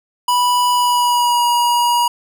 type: tone with pitch glide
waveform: square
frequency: 983 to 958.9 Hz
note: B5 to A#5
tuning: -8 to +49 cents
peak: -13 dBFS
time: 0.28-2.08 s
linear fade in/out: 5 ms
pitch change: -43 cents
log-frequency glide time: 0.72-1.45 s
effects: none